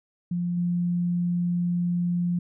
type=tone with level steps; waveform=sine; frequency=175 Hz; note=F3; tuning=4 cents sharp; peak=-24 / -22 dBFS; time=0.31-2.39 s; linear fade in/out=5 ms; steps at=0.57 s; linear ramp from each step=5 ms; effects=none